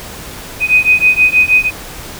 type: beating tone pair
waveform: sine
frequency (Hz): 2498 / 2504.3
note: D#7 / D#7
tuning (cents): +6 / +11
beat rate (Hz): 6.3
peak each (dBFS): -10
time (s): 0.6-1.71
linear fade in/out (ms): 50
effects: pink hiss -29 dBFS RMS until 2.19 s